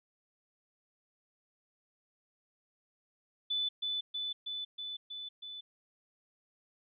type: tone with echo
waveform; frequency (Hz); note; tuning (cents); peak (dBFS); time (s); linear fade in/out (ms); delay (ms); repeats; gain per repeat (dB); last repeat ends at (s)
sine; 3494; A7; -13; -30; 3.5-3.69; 10; 320; 6; -2; 5.61
effects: none